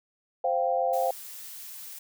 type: chord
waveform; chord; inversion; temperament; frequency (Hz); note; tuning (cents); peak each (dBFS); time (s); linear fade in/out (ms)
sine; C suspended fourth; none; just; 523.3 / 697.7 / 784.9; C5 / F5 / G5; 0 / -2 / +2; -27 / -27 / -29; 0.44-1.11; 5
type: noise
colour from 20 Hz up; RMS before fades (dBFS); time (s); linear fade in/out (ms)
blue; -42; 0.93-1.99; 5
effects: none